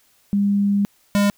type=tone pair in turn; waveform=sine / square; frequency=201.4 / 202.7 Hz; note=G3 / G#3; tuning=+47 / -42 cents; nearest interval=unison; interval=11 cents; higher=second; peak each=-15 dBFS; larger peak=neither; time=0.33-0.85 / 1.15-1.3 s; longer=first; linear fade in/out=0 ms; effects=white hiss -59 dBFS RMS until 1.37 s